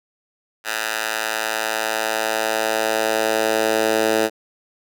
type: tone with high-pass filter sweep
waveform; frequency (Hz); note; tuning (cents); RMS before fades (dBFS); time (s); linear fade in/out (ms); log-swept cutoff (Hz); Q
10% pulse; 110; A2; 0; -21; 0.64-4.3; 50; 1300 to 390; 1.1
effects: none